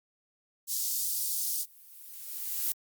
white high-pass noise, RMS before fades -31 dBFS, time 0.67-1.66 s, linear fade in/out 50 ms, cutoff 4800 Hz, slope 24 dB/octave
violet noise with exponential growth, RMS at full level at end -28 dBFS, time 1.29-2.72 s, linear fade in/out 0 ms, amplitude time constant 310 ms
effects Opus 48 kbps

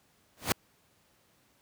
pink noise with exponential growth, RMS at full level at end -22 dBFS, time 0.37-0.52 s, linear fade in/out 0 ms, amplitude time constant 31 ms, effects pink hiss -67 dBFS RMS until 1.61 s + high-pass 80 Hz 12 dB/octave

